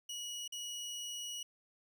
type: tone with dropouts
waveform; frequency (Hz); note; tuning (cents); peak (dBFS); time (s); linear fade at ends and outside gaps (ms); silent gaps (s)
25% pulse; 2915; F#7; -26; -37; 0.09-1.43; 5; 0.478-0.522
effects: none